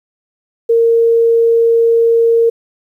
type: tone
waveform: sine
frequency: 461.1 Hz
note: A#4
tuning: 19 cents flat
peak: -7 dBFS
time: 0.69-2.5 s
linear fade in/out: 10 ms
effects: 8-bit